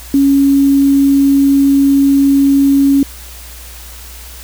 sine tone with quantisation, 277.2 Hz, C#4, in tune, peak -6 dBFS, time 0.14-3.03 s, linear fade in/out 2 ms, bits 5, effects added 60 Hz sine -32 dBFS peak until 4.43 s + white hiss -34 dBFS RMS until 4.43 s

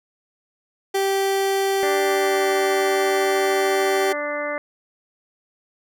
30% pulse tone with pitch glide, 390.1 to 387 Hz, G4 to G4, -8 to -22 cents, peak -16 dBFS, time 0.94-4.13 s, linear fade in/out 10 ms, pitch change -14 cents, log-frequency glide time 2.05-2.45 s
harmonic tone, 293.7 Hz, D4, in tune, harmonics 1 / 2 / 3 / 4 / 5 / 6 / 7, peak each -35 / -26 / -37 / -32 / -35 / -33 / -31 dBFS, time 1.83-4.58 s, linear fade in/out 0 ms
effects none

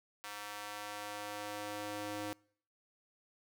square tone with high-pass filter sweep, 103.83 Hz, G#2, in tune, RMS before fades -43 dBFS, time 0.24-2.33 s, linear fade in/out 0 ms, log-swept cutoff 1100 to 330 Hz, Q 0.95, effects noise-tail reverb RT60 0.6 s tail -26 dB re dry

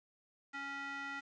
square tone with band-pass filter, 278 Hz, C#4, 5 cents sharp, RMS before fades -43 dBFS, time 0.53-1.21 s, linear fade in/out 20 ms, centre 1700 Hz, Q 3.4, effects resampled to 16000 Hz + 10-bit

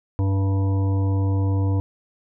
harmonic tone, 97.2 Hz, G2, 14 cents flat, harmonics 1 / 3 / 5 / 7 / 9 / 10, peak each -18 / -28 / -34 / -41 / -42 / -39 dBFS, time 0.19-1.8 s, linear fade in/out 0 ms, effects none

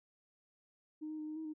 sine tone with pitch steps, 307.8 / 310.5 / 306.3 / 308.3 / 318 / 308.2 Hz, D#4 / D#4 / D#4 / D#4 / D#4 / D#4, -19 / -3 / -27 / -16 / +38 / -16 cents, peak -39 dBFS, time 1.01-1.538 s, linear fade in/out 20 ms, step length 88 ms, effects tanh soft clip ceiling -35 dBFS

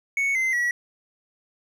triangle tone with pitch steps, 2217 / 2069 / 1930 Hz, C#7 / C7 / B6, 0 / -20 / -40 cents, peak -19 dBFS, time 0.17-0.71 s, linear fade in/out 2 ms, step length 180 ms, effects none

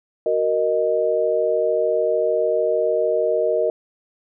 sine chord, D# minor, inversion first, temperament just, 373.4 / 466.7 / 622.3 Hz, F#4 / A#4 / D#5, +16 / +2 / 0 cents, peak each -25 / -20 / -20 dBFS, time 0.26-3.7 s, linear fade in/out 2 ms, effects none

